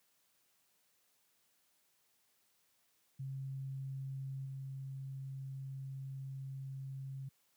sine tone with level steps, 134.8 Hz, C#3, 48 cents flat, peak -39 / -41 dBFS, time 3.19-7.29 s, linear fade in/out 10 ms, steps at 4.45 s, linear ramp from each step 10 ms, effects white hiss -75 dBFS RMS until 7.56 s + high-pass 80 Hz 12 dB/octave

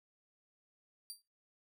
20% pulse tone with exponential decay, 4699 Hz, D8, in tune, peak -34 dBFS, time 1.1-1.22 s, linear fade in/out 0 ms, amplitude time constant 26 ms, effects noise-tail reverb RT60 0.3 s tail -23 dB re dry

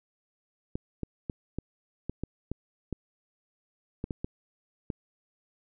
clicks, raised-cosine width 3 ms, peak -19 dBFS, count 12, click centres 0.755 / 1.033 / 1.298 / 1.586 / 2.096 / 2.236 / 2.516 / 2.927 / 4.041 / 4.108 / 4.245 / 4.902 s, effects none

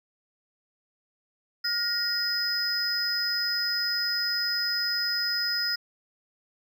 triangle tone cluster, 1422 / 1880 / 5050 Hz, F6 / A#6 / D#8, +31 / +14 / +25 cents, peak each -31 / -33 / -25 dBFS, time 1.64-5.76 s, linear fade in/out 10 ms, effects none

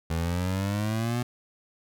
25% pulse exponential sweep, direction up, 80 to 123.47 Hz, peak -22 dBFS, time 0.1-1.23 s, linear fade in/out 5 ms, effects none

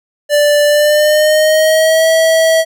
square tone with pitch glide, 587.3 to 647.9 Hz, D5 to E5, 0 to -30 cents, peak -8 dBFS, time 0.29-2.65 s, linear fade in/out 50 ms, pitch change +170 cents, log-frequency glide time 0.65-2.08 s, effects none

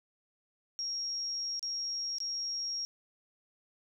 sine tone with dropouts, 5588 Hz, F8, in tune, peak -33 dBFS, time 0.79-2.85 s, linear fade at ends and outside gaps 0 ms, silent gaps 1.594-1.628 / 2.184-2.203 s, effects 12-bit

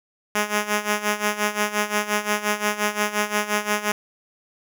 5% pulse tone with tremolo, 209 Hz, G#3, 11 cents sharp, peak -7 dBFS, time 0.35-3.92 s, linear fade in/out 2 ms, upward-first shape sine, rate 5.7 Hz, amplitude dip 80%, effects none

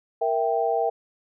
sine chord, E diminished, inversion second, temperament equal, 466.2 / 659.3 / 784 Hz, Bb4 / E5 / G5, 0 / 0 / 0 cents, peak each -25 / -25 / -25 dBFS, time 0.21-0.9 s, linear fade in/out 10 ms, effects none

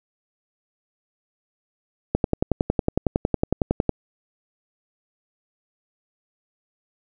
click train, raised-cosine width 2 ms, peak -5 dBFS, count 20, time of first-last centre 2.15-3.893 s, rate 10.9 Hz, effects none

